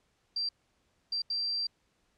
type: tone bursts at uneven times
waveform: sine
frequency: 4710 Hz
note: D8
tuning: 4 cents sharp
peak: -29 dBFS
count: 3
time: 0.36-0.49 / 1.12-1.22 / 1.3-1.67 s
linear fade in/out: 5 ms
effects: pink hiss -73 dBFS RMS until 2.17 s + low-pass 8000 Hz 12 dB/octave